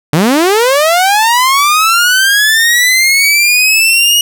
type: linear sweep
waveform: sawtooth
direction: up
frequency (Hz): 139.6 to 2904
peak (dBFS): -3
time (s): 0.13-4.21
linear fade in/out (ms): 2
effects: none